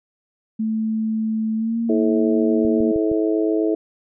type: tone with pitch glide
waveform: sine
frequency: 220 to 230.9 Hz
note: A3 to A#3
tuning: 0 to -16 cents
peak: -19 dBFS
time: 0.59-2.92 s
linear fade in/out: 10 ms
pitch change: +84 cents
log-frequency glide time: 1.56-1.78 s
type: harmonic tone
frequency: 108.1 Hz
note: A2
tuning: 30 cents flat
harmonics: 3 / 4 / 5 / 6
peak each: -19 / -21 / -31 / -27 dBFS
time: 1.89-3.75 s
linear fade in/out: 5 ms
type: click train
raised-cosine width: 5 ms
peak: -21 dBFS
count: 4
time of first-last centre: 2.65-3.116 s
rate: 6.44 Hz
effects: none